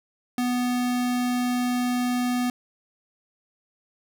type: tone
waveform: square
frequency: 246.9 Hz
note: B3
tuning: in tune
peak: -23 dBFS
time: 0.38-2.5 s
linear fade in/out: 2 ms
effects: none